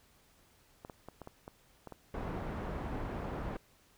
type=clicks; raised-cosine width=1 ms; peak=-31 dBFS; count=8; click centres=0.849 / 0.898 / 1.086 / 1.217 / 1.274 / 1.479 / 1.873 / 1.923 s
type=low-pass noise; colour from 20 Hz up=pink; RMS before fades=-39 dBFS; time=2.14-3.57 s; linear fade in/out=2 ms; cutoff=1200 Hz; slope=12 dB/octave
effects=pink hiss -66 dBFS RMS until 3.97 s

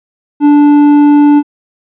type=tone with hard clipping; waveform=sine; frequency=292 Hz; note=D4; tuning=10 cents flat; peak=-4 dBFS; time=0.4-1.43 s; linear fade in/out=50 ms; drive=6 dB; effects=resampled to 8000 Hz

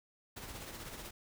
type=noise with tremolo; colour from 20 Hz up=pink; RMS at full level=-44 dBFS; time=0.36-1.11 s; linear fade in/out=10 ms; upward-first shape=triangle; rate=16 Hz; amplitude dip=55%; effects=none

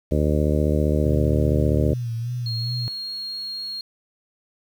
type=harmonic tone; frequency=75.2 Hz; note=D2; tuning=42 cents sharp; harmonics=1 / 2 / 3 / 4 / 5 / 6 / 7 / 8; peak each=-21 / -24 / -26 / -27 / -28 / -29 / -29 / -30 dBFS; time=0.11-1.94 s; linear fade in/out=10 ms
type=tone with vibrato; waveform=sine; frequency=118.9 Hz; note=A#2; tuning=35 cents sharp; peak=-24 dBFS; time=1.05-2.88 s; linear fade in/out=0 ms; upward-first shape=sine; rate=2.5 Hz; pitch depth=67 cents each way
type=tone; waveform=sine; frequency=4274 Hz; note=C8; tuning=36 cents sharp; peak=-28 dBFS; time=2.46-3.81 s; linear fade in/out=2 ms
effects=8-bit

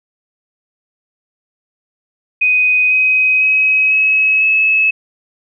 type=tone with pitch steps; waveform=sine; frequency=2500 / 2522 / 2544 / 2566 / 2588 Hz; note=D#7 / D#7 / D#7 / E7 / E7; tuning=+8 / +23 / +38 / -47 / -32 cents; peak=-9 dBFS; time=2.41-4.91 s; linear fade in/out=10 ms; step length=500 ms; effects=none

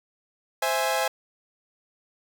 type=chord; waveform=sawtooth; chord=C augmented; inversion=none; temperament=equal; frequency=523.3 / 659.3 / 830.6 Hz; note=C5 / E5 / G#5; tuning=0 / 0 / 0 cents; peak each=-24 / -24 / -23 dBFS; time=0.62-1.08 s; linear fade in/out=5 ms; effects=none

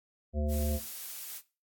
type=harmonic tone; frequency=74.5 Hz; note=D2; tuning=25 cents sharp; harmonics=1 / 3 / 5 / 7 / 9; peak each=-29 / -36 / -42 / -40 / -42 dBFS; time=0.33-0.8 s; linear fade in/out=50 ms
type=noise; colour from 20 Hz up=blue; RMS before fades=-41 dBFS; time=0.48-1.42 s; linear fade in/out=50 ms
effects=noise-tail reverb RT60 0.3 s tail -18 dB re dry + AAC 64 kbps

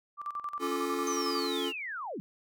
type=tone with tremolo; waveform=sine; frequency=1174.7 Hz; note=D6; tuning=in tune; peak=-32 dBFS; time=0.17-1.48 s; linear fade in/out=50 ms; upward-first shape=square; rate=11 Hz; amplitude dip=75%
type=chord; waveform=square; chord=Db augmented; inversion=none; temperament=equal with one note detuned; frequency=277.2 / 349.2 / 435.4 Hz; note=Db4 / F4 / A4; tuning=0 / 0 / -18 cents; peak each=-36 dBFS; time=0.59-1.73 s; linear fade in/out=50 ms
type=linear sweep; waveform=sine; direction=down; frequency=6272 to 155.2 Hz; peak=-35 dBFS; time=1.07-2.2 s; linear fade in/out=0 ms
effects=none

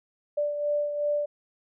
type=beating tone pair; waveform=sine; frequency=587 / 589.7 Hz; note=D5 / D5; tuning=-1 / +7 cents; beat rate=2.7 Hz; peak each=-25 / -34 dBFS; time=0.37-1.26 s; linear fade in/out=10 ms; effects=none

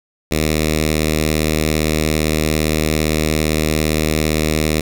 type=tone with notch filter; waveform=5% pulse; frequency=77.6 Hz; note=D#2; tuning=4 cents flat; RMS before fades=-17 dBFS; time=0.31-4.81 s; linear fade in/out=5 ms; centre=880 Hz; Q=0.69; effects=none

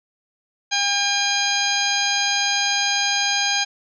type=harmonic tone with a mistuned harmonic; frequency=806 Hz; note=G5; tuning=48 cents sharp; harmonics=1 / 2 / 3 / 4 / 5 / 6 / 8; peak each=-26 / -26 / -26 / -26 / -26 / -26 / -26 dBFS; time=0.71-3.65 s; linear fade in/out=20 ms; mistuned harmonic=6; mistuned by=+25 cents; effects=none

